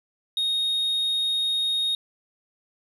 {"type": "tone", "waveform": "sine", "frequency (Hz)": 3725, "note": "A#7", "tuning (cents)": -2, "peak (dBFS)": -19, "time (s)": [0.37, 1.95], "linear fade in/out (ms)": 2, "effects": ["tanh soft clip ceiling -21 dBFS", "10-bit"]}